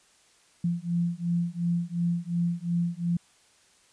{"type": "beating tone pair", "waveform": "sine", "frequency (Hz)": [170.6, 173.4], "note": ["F3", "F3"], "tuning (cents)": [-40, -12], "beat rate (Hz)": 2.8, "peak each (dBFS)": -28, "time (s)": [0.64, 3.17], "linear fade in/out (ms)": 5, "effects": ["white hiss -61 dBFS RMS until 3.92 s", "resampled to 22050 Hz"]}